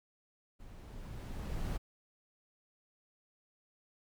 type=noise with level ramp; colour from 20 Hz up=brown; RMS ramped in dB=-52 to -35 dBFS; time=0.59-1.78 s; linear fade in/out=20 ms; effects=none